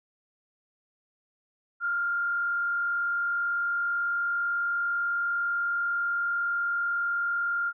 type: tone with frequency modulation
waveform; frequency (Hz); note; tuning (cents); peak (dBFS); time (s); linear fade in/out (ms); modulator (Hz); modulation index
sine; 1399; F6; +3; -25; 1.8-7.73; 50; 39.9; 0.46
effects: none